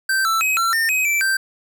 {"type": "tone with pitch steps", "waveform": "square", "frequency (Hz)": [1558, 1329, 2538, 1353, 1815, 2528, 2332, 1565], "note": ["G6", "E6", "D#7", "E6", "A#6", "D#7", "D7", "G6"], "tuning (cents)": [-11, 14, 34, 45, -47, 27, -13, -3], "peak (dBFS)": -17, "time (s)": [0.09, 1.37], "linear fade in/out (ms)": 5, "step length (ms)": 160, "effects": []}